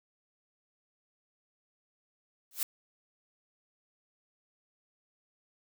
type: noise with exponential growth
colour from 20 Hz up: blue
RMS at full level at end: -26 dBFS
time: 2.51-2.63 s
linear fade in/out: 2 ms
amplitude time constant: 26 ms
effects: none